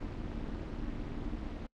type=noise with amplitude modulation; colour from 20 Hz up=brown; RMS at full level=-35 dBFS; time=0-1.67 s; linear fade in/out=10 ms; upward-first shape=sine; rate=263 Hz; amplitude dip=90%; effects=noise-tail reverb RT60 0.1 s tail -24 dB re dry + low-pass 4000 Hz 12 dB/octave